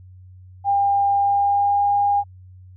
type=tone with pitch glide; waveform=sine; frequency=801 to 810.8 Hz; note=G5 to G#5; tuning=+37 to -42 cents; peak=-15 dBFS; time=0.64-2.24 s; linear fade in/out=50 ms; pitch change=+21 cents; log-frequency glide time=1.13-1.83 s; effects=added 92 Hz sine -41 dBFS peak until 2.76 s